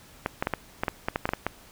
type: clicks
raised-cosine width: 0.5 ms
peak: -10 dBFS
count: 12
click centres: 0.261 / 0.425 / 0.471 / 0.537 / 0.835 / 0.882 / 1.085 / 1.159 / 1.255 / 1.291 / 1.335 / 1.466 s
effects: pink hiss -52 dBFS RMS until 1.71 s